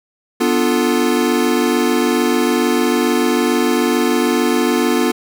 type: chord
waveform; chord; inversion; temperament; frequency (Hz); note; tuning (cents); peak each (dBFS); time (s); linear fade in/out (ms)
square; B half-diminished seventh; none; equal; 246.9 / 293.7 / 349.2 / 440; B3 / D4 / F4 / A4; 0 / 0 / 0 / 0; -18 / -21 / -19 / -21; 0.4-5.12; 10
effects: none